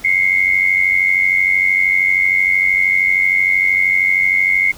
sine tone pair together, 2093 / 2186 Hz, C7 / C#7, 0 / -25 cents, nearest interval minor second, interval 75 cents, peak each -14 dBFS, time 0.04-4.72 s, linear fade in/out 10 ms, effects pink hiss -39 dBFS RMS until 4.77 s

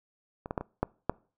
clicks, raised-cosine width 1 ms, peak -24 / -18 / -15 / -22 / -12 / -11 dBFS, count 6, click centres 0.459 / 0.509 / 0.578 / 0.61 / 0.83 / 1.096 s, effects noise-tail reverb RT60 0.4 s tail -24 dB re dry

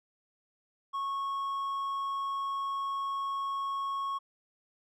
sine tone with hard clipping, 1100 Hz, C#6, 14 cents flat, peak -32 dBFS, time 0.93-4.19 s, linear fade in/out 20 ms, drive 3 dB, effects none

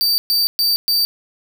45% pulse tone bursts, 4632 Hz, D8, 25 cents flat, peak -13 dBFS, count 4, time 0.01-1.05 s, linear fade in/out 0 ms, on 170 ms, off 120 ms, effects none

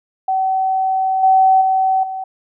sine tone with level steps, 761 Hz, F#5, 48 cents sharp, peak -14 / -8 / -12 / -22 dBFS, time 0.28-2.24 s, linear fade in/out 5 ms, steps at 1.23 / 1.61 / 2.03 s, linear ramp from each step 5 ms, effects none

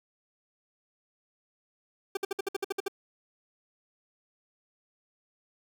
40% pulse tone bursts, 392 Hz, G4, in tune, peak -27 dBFS, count 10, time 2.15-2.882 s, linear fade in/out 5 ms, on 21 ms, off 58 ms, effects none

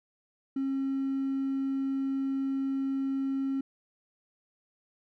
triangle tone with hard clipping, 270.4 Hz, C#4, 43 cents flat, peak -28 dBFS, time 0.56-3.61 s, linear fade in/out 5 ms, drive 4 dB, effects none

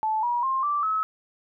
sine tone with pitch steps, 871 / 960.9 / 1060 / 1169.4 / 1290 Hz, A5 / B5 / C6 / D6 / E6, -18 / -48 / +22 / -8 / -38 cents, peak -22 dBFS, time 0.03-1.03 s, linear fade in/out 0 ms, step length 200 ms, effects none

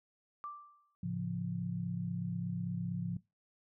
sine tone with exponential decay, 1174.7 Hz, D6, in tune, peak -38 dBFS, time 0.44-0.95 s, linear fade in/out 0 ms, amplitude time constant 110 ms
sine chord, A augmented, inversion none, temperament equal, 110 / 138.59 / 174.61 Hz, A2 / C#3 / E#3, 0 / 0 / 0 cents, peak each -41 / -41 / -36 dBFS, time 1.03-3.17 s, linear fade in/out 5 ms
effects noise-tail reverb RT60 0.2 s tail -19 dB re dry

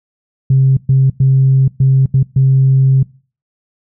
sine tone bursts at uneven times, 133.5 Hz, C3, 35 cents sharp, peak -5 dBFS, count 6, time 0.5-0.77 / 0.89-1.1 / 1.2-1.68 / 1.8-2.06 / 2.14-2.23 / 2.36-3.03 s, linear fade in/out 5 ms, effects noise-tail reverb RT60 0.4 s tail -23 dB re dry + tanh soft clip ceiling -2 dBFS

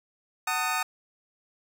25% pulse chord, D# diminished, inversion first, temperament just, 746.7 / 896 / 1244.5 Hz, F#5 / A5 / D#6, +16 / +31 / 0 cents, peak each -28 / -28 / -25 dBFS, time 0.47-0.83 s, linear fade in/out 5 ms, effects none

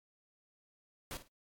pink noise with echo, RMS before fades -42 dBFS, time 1.11-1.17 s, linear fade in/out 0 ms, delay 53 ms, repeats 2, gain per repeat -13 dB, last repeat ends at 1.276 s, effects AAC 64 kbps

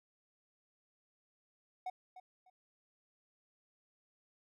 triangle tone with echo, 740 Hz, F#5, in tune, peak -35 dBFS, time 1.86-1.9 s, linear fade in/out 5 ms, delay 300 ms, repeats 2, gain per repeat -13 dB, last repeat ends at 2.5 s, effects none

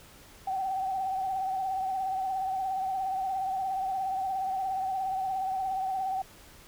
sine tone with vibrato, 764 Hz, G5, 45 cents flat, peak -28 dBFS, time 0.47-6.22 s, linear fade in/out 5 ms, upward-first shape triangle, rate 17 Hz, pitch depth 53 cents each way, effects pink hiss -53 dBFS RMS until 6.67 s

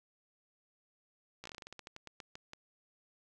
slowing click train, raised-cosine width 0.2 ms, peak -29 dBFS, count 17, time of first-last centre 1.44-2.534 s, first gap 15 ms, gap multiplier 1.18, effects none

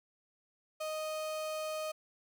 35% pulse tone, 622.3 Hz, D#5, in tune, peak -34 dBFS, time 0.8-1.92 s, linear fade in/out 10 ms, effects none

